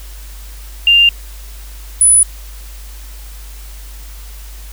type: tone pair in turn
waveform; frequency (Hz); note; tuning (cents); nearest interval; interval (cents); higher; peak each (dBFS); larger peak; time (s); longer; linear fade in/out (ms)
sine; 2794 / 9957; F7 / D#9; 0 / 0; octave + minor seventh; 2200; second; -5; neither; 0.87-1.09 / 2.01-2.23; neither; 2
effects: added 50 Hz sine -29 dBFS peak until 4.72 s + white hiss -39 dBFS RMS until 4.72 s